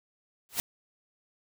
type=noise with exponential growth; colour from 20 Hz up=white; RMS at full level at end=-25 dBFS; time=0.49-0.6 s; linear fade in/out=0 ms; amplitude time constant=23 ms; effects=none